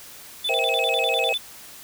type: tone with vibrato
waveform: triangle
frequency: 2995 Hz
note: F#7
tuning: 20 cents sharp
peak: -21 dBFS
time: 0.44-1.38 s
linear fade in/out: 10 ms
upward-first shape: square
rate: 10 Hz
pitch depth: 270 cents each way
type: chord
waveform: sine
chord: C dominant seventh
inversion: third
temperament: just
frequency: 470.9 / 523.3 / 654.1 / 784.9 Hz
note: Bb4 / C5 / E5 / G5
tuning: +18 / 0 / -14 / +2 cents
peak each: -27 dBFS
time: 0.49-1.33 s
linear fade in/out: 5 ms
effects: tanh soft clip ceiling -8 dBFS + white hiss -43 dBFS RMS until 1.83 s